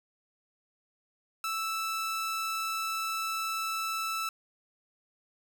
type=tone; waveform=sawtooth; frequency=1318.5 Hz; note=E6; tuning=in tune; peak=-27 dBFS; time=1.44-4.29 s; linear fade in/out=2 ms; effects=none